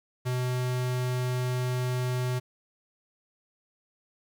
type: tone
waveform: square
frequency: 125.8 Hz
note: B2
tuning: 32 cents sharp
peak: -27 dBFS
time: 0.25-2.4 s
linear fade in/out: 20 ms
effects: 10-bit